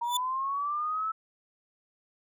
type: linear sweep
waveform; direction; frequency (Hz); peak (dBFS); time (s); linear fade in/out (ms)
sine; up; 936 to 1318.5; -28; 0.01-1.12; 10
type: tone with exponential growth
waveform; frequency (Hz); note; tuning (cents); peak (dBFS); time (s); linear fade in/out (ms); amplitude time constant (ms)
sawtooth; 3500; A7; -10; -21; 0.03-0.17; 5; 30
effects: none